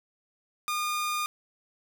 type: tone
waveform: sawtooth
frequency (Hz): 1216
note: D#6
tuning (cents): -40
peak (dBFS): -24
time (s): 0.68-1.26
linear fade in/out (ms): 0
effects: none